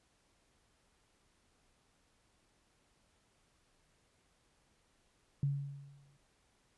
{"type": "tone with exponential decay", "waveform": "sine", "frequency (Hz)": 140.5, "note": "C#3", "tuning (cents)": 24, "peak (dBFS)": -28, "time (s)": [5.43, 6.17], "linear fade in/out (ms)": 2, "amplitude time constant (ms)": 160, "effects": ["pink hiss -73 dBFS RMS until 6.77 s", "resampled to 24000 Hz"]}